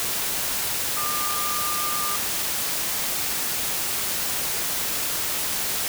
sine tone in noise, 1200 Hz, D6, 37 cents sharp, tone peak -28 dBFS, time 0.97-2.16 s, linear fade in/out 0 ms, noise white, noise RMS -26 dBFS, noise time 0-5.88 s, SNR -5 dB, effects none

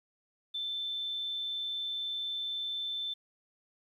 sine tone, 3538 Hz, A7, 9 cents sharp, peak -33 dBFS, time 0.54-3.14 s, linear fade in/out 10 ms, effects 11-bit

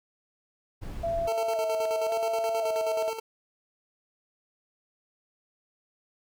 brown noise, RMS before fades -37 dBFS, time 0.81-1.29 s, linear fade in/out 20 ms
sine tone with vibrato, 660 Hz, E5, 2 cents sharp, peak -26 dBFS, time 1.03-3.1 s, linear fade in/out 10 ms, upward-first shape square, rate 0.94 Hz, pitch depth 32 cents each way
25% pulse tone with tremolo, 447.9 Hz, A4, 31 cents sharp, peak -26 dBFS, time 1.27-3.2 s, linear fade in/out 10 ms, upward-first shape square, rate 9.4 Hz, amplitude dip 60%
effects none

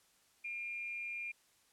sine tone with frequency modulation, 2400 Hz, D7, 37 cents sharp, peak -39 dBFS, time 0.44-1.32 s, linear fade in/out 10 ms, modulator 224 Hz, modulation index 0.3, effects white hiss -70 dBFS RMS until 1.72 s + low-pass 11000 Hz 12 dB/octave

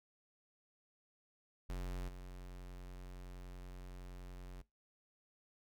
square tone with level steps, 45.32 Hz, F#1, 35 cents flat, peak -40 / -48 dBFS, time 1.69-4.62 s, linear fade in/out 10 ms, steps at 2.08 s, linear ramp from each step 10 ms, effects noise-tail reverb RT60 0.2 s tail -20 dB re dry

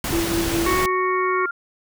pink noise, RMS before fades -25 dBFS, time 0.04-0.86 s, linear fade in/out 2 ms
sine tone with tremolo, 335.3 Hz, E4, 30 cents sharp, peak -18 dBFS, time 0.12-0.75 s, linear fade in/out 10 ms, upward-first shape triangle, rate 4.7 Hz, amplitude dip 65%
sine tone with exponential growth, 1396.9 Hz, F6, in tune, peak -23 dBFS, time 0.59-1.51 s, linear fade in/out 5 ms, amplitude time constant 200 ms
harmonic tone, 370 Hz, F#4, in tune, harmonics 1 / 3 / 5 / 6, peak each -22 / -21 / -29 / -29 dBFS, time 0.66-1.46 s, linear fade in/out 5 ms
effects none

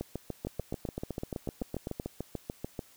two click trains, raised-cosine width 2 ms, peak -21 / -21 dBFS, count 20 / 13, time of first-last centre 0.01-2.792 / 0.47-1.999 s, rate 6.83 / 7.85 Hz, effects white hiss -59 dBFS RMS until 2.96 s

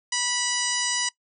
harmonic tone with a mistuned harmonic, 980 Hz, B5, 14 cents flat, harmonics 1 / 2 / 3 / 4 / 5 / 6 / 7 / 8, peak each -35 / -31 / -31 / -35 / -31 / -30 / -34 / -30 dBFS, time 0.12-1.09 s, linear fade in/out 5 ms, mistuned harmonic 8, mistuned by +56 cents, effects noise-tail reverb RT60 0.1 s tail -20 dB re dry

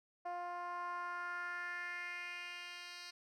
10% pulse tone with band-pass filter sweep, 351.9 Hz, F4, 13 cents sharp, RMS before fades -44 dBFS, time 0.25-3.11 s, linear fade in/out 10 ms, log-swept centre 720 to 4000 Hz, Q 3.1, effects none

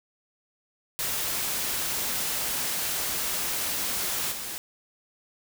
white noise with level steps, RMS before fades -29 / -35 dBFS, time 0.99-4.58 s, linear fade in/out 0 ms, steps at 4.31 s, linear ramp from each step 20 ms, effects none

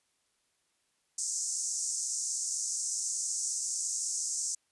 white band-pass noise, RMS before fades -34 dBFS, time 1.18-4.55 s, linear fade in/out 5 ms, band 5800 to 8300 Hz, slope 48 dB/octave, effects white hiss -75 dBFS RMS until 4.71 s + resampled to 24000 Hz

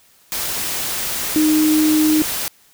sine tone in noise, 308.7 Hz, D#4, 14 cents flat, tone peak -12 dBFS, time 1.36-2.22 s, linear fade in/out 0 ms, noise white, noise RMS -23 dBFS, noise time 0.32-2.48 s, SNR +8 dB, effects white hiss -53 dBFS RMS until 2.73 s

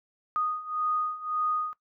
sine beating tone pair, 1238 / 1239.8 Hz, D#6 / D#6, -9 / -7 cents, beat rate 1.8 Hz, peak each -32 / -29 dBFS, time 0.36-1.73 s, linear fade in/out 0 ms, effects noise-tail reverb RT60 0.1 s tail -17 dB re dry

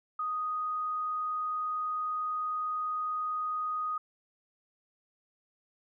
sine tone, 1244.5 Hz, D#6, in tune, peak -30 dBFS, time 0.19-3.98 s, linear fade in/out 5 ms, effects none

